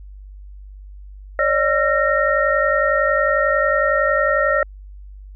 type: tone cluster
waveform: sine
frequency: 555 / 606 / 1355 / 1854 Hz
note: C#5 / D#5 / E6 / A#6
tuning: +2 / -46 / +47 / -10 cents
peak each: -20 dBFS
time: 1.39-4.63 s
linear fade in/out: 2 ms
effects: added 49 Hz sine -35 dBFS peak until 5.35 s